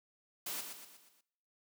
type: noise with echo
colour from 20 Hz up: white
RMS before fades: -40 dBFS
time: 0.46-0.61 s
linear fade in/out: 5 ms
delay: 120 ms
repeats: 5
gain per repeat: -6 dB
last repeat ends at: 1.21 s
effects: noise-tail reverb RT60 0.8 s tail -21 dB re dry + high-pass 200 Hz 12 dB/octave